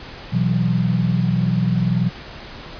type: chord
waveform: sine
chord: B suspended fourth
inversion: none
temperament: just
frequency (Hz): 123.47 / 164.63 / 185.21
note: B2 / E3 / F#3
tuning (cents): 0 / -2 / +2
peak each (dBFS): -20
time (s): 0.32-2.1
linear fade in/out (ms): 20
effects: pink hiss -36 dBFS RMS until 2.79 s + resampled to 11025 Hz